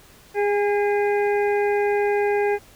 harmonic tone with a mistuned harmonic, 410 Hz, G#4, 22 cents flat, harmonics 1 / 2 / 4 / 5 / 6, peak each -19 / -25 / -31 / -33 / -35 dBFS, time 0.34-2.59 s, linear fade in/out 50 ms, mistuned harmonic 4, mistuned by -23 cents, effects pink hiss -50 dBFS RMS until 2.75 s

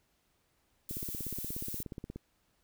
violet noise, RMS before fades -40 dBFS, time 0.89-1.83 s, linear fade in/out 2 ms
click train, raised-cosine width 3 ms, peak -28 dBFS, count 22, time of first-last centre 0.91-2.16 s, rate 16.8 Hz
effects pink hiss -74 dBFS RMS until 2.63 s

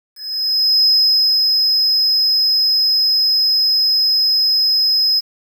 triangle tone with ADSR envelope, 5090 Hz, D#8, 39 cents sharp, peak -7 dBFS, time 0.15-5.21 s, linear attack 700 ms, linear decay 540 ms, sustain -3 dB, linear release 27 ms, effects tanh soft clip ceiling -5 dBFS + 7-bit

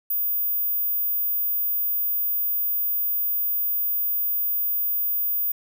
sine tone, 14900 Hz, A#9, 2 cents flat, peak -21 dBFS, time 0.1-5.52 s, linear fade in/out 5 ms, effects none

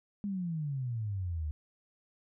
sine exponential sweep, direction down, 207.7 to 73.42 Hz, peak -32 dBFS, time 0.24-1.51 s, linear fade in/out 0 ms, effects none

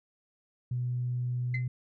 sine tone with pitch glide, 123.47 to 124.9 Hz, B2 to B2, 0 to +20 cents, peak -28 dBFS, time 0.71-1.68 s, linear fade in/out 5 ms, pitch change +20 cents, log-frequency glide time 1.51-1.56 s
sine tone with exponential decay, 2057 Hz, C7, 30 cents flat, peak -28 dBFS, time 1.54-1.68 s, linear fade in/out 5 ms, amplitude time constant 29 ms
effects tanh soft clip ceiling -22 dBFS

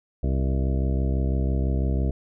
harmonic tone with a mistuned harmonic, 66 Hz, C2, 16 cents sharp, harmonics 1 / 2 / 3 / 4 / 5 / 6 / 7 / 9 / 10, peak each -22 / -28 / -32 / -34 / -36 / -38 / -39 / -41 / -42 dBFS, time 0.23-2.11 s, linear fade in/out 5 ms, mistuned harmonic 7, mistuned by +33 cents, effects none

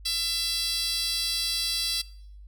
10% pulse tone with high-pass filter, 670 Hz, E5, 28 cents sharp, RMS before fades -28 dBFS, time 0.05-2.02 s, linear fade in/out 10 ms, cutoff 4700 Hz, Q 2.8, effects noise-tail reverb RT60 0.7 s tail -22 dB re dry + added 50 Hz sine -43 dBFS peak until 2.47 s

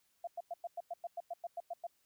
sine tone bursts, 688 Hz, F5, 26 cents flat, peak -37 dBFS, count 13, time 0.24-1.869 s, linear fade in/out 5 ms, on 33 ms, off 100 ms, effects white hiss -75 dBFS RMS until 2.05 s

